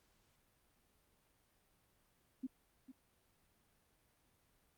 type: tone with echo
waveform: sine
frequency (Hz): 260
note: C4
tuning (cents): -11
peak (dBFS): -38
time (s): 2.43-2.47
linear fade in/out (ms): 10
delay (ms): 450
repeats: 1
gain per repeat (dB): -13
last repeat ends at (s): 2.92
effects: pink hiss -75 dBFS RMS until 4.77 s + Opus 48 kbps